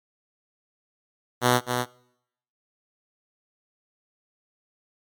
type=tone with echo; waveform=5% pulse; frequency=123.47 Hz; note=B2; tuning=in tune; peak=-6 dBFS; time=1.41-1.61 s; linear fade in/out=50 ms; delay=250 ms; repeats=1; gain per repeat=-6 dB; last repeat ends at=1.86 s; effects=noise-tail reverb RT60 0.8 s tail -24 dB re dry + MP3 96 kbps